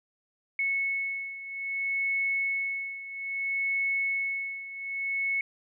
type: beating tone pair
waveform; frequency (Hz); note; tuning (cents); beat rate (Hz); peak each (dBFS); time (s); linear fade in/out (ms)
sine; 2201 / 2201.61; C#7 / C#7; -13 / -12; 0.61; -29 / -33; 0.59-5.41; 2
effects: none